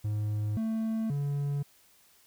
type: tone with pitch steps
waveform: triangle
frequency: 105.6 / 222.3 / 142.6 Hz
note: G#2 / A3 / C#3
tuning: +29 / +18 / +49 cents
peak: -26 dBFS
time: 0.04-1.63 s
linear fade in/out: 10 ms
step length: 530 ms
effects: white hiss -62 dBFS RMS until 2.26 s